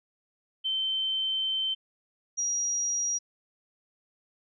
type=tone pair in turn; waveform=sine; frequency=3095 / 5736 Hz; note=G7 / F8; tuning=-23 / +45 cents; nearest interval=major seventh; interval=1068 cents; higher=second; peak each=-26 dBFS; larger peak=neither; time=0.64-1.75 / 2.37-3.19 s; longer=first; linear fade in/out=20 ms; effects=none